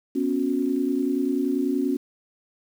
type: chord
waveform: sine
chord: B suspended second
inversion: none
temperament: equal with one note detuned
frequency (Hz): 246.9 / 277.2 / 364.5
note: B3 / C#4 / F#4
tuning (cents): 0 / 0 / -26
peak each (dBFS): -27 / -23 / -28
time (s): 0.15-1.97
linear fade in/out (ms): 10
effects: 8-bit